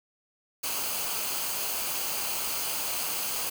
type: noise with comb filter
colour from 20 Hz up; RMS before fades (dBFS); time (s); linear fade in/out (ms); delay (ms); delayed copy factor
white; -31; 0.63-3.5; 10; 0.54; -0.5
effects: none